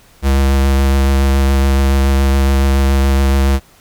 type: tone with vibrato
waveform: square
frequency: 68 Hz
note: C#2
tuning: 33 cents flat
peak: -10 dBFS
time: 0.22-3.6 s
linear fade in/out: 50 ms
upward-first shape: triangle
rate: 7.1 Hz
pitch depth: 19 cents each way
effects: pink hiss -47 dBFS RMS until 3.8 s